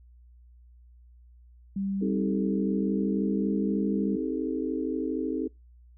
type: tone with pitch glide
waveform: sine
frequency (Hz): 196 to 200.8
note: G3 to G3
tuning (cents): 0 to +42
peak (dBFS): -27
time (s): 1.76-4.16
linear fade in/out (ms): 5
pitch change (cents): +42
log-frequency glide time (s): 2.45-3.59
type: chord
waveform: sine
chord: A half-diminished seventh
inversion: first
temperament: just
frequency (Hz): 264 / 316.8 / 396 / 440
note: C4 / Eb4 / G4 / A4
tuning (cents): +16 / +31 / +18 / 0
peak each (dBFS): -31 / -31 / -36 / -34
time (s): 2.01-5.48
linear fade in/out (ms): 10
effects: noise-tail reverb RT60 0.2 s tail -23 dB re dry + added 60 Hz sine -51 dBFS peak until 5.97 s